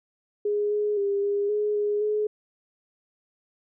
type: tone with pitch steps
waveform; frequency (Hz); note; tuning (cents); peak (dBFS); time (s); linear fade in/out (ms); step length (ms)
sine; 414.4 / 417.8 / 400.6 / 405.4 / 419.1 / 414.7 / 423.2; G#4 / G#4 / G4 / G#4 / G#4 / G#4 / G#4; -4 / +10 / +38 / -42 / +16 / -3 / +33; -22; 0.45-2.27; 5; 260
effects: none